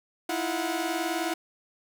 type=tone cluster; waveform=sawtooth; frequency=321.1 / 340.5 / 731 Hz; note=E4 / F4 / F#5; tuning=-45 / -44 / -21 cents; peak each=-28 dBFS; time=0.29-1.34 s; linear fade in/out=5 ms; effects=none